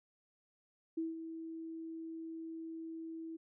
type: tone with ADSR envelope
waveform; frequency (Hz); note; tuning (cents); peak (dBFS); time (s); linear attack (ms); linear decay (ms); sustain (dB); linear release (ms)
sine; 325.7; E4; -21; -33; 0.97-3.37; 9; 170; -9; 13
effects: none